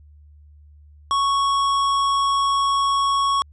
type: tone with tanh clipping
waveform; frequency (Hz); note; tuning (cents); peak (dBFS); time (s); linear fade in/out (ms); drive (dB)
sine; 1108.7; C#6; 0; -19; 1.11-3.42; 0; 15
effects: added 74 Hz sine -45 dBFS peak until 3.52 s + resampled to 24000 Hz